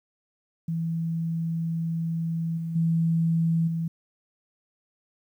sine tone with level steps, 164.81 Hz, E3, in tune, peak -25 / -28 / -20 / -25 dBFS, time 0.68-3.88 s, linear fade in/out 5 ms, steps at 2.57 / 2.75 / 3.67 s, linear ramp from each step 10 ms, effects 10-bit

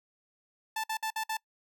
sawtooth tone bursts, 880 Hz, A5, in tune, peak -27 dBFS, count 5, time 0.76-1.37 s, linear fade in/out 5 ms, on 78 ms, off 55 ms, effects noise-tail reverb RT60 0.1 s tail -23 dB re dry

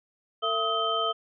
sine tone cluster, 451.1 / 672 / 1268 / 3109 Hz, A4 / E5 / D#6 / G7, +43 / +33 / +32 / -15 cents, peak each -33 / -31 / -27 / -30 dBFS, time 0.42-1.13 s, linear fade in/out 20 ms, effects none

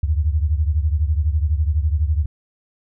sine beating tone pair, 73.42 / 85.42 Hz, D2 / F2, 0 / -38 cents, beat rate 12 Hz, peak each -17 / -21 dBFS, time 0.03-2.26 s, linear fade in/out 5 ms, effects none

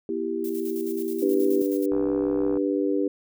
sine chord, E minor, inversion second, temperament equal with one note detuned, 240.7 / 329.6 / 392 Hz, B3 / E4 / G4, -44 / 0 / 0 cents, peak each -33 / -29 / -28 dBFS, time 0.09-1.62 s, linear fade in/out 2 ms
violet noise with tremolo, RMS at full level -40 dBFS, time 0.44-1.86 s, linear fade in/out 5 ms, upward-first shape square, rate 9.4 Hz, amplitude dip 60%
harmonic tone, 98 Hz, G2, in tune, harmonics 3 / 4 / 5, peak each -24 / -26 / -28 dBFS, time 1.22-3.08 s, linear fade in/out 5 ms
click train, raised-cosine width 1 ms, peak -23 dBFS, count 44, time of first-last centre 1.92-2.572 s, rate 66 Hz
effects none

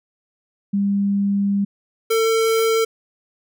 sine / square tone pair in turn, 200 / 449 Hz, G3 / A4, +35 / +35 cents, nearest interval octave + major second, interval 1400 cents, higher second, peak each -16 dBFS, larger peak neither, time 0.73-1.65 / 2.1-2.85 s, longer first, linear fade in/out 10 ms, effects none

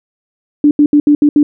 sine tone bursts at uneven times, 293.7 Hz, D4, in tune, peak -4 dBFS, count 6, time 0.64-0.71 / 0.79-0.86 / 0.93-1 / 1.07-1.15 / 1.22-1.29 / 1.36-1.43 s, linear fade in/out 2 ms, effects none

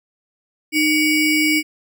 square ring-modulated tone, 1285 Hz, E6, 45 cents flat, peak -12 dBFS, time 0.72-1.63 s, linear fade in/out 50 ms, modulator 978 Hz, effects none

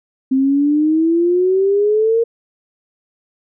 sine exponential sweep, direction up, 261.1 to 466.4 Hz, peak -11 dBFS, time 0.31-2.24 s, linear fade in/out 10 ms, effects none

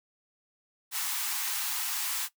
white high-pass noise, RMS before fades -32 dBFS, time 0.91-2.29 s, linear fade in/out 50 ms, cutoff 770 Hz, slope 96 dB/octave, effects noise-tail reverb RT60 0.1 s tail -17 dB re dry

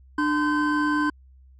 triangle tone cluster, 298.6 / 1027 / 1539 Hz, D4 / C6 / G6, +29 / -33 / -32 cents, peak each -20 / -24 / -25 dBFS, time 0.18-1.1 s, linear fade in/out 5 ms, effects added 65 Hz sine -48 dBFS peak until 1.59 s + MP3 48 kbps

